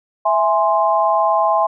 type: chord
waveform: sine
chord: E augmented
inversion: none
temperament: equal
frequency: 659.3 / 830.6 / 1046.5 Hz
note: E5 / G#5 / B#5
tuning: 0 / 0 / 0 cents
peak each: -17 dBFS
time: 0.25-1.67 s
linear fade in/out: 10 ms
effects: none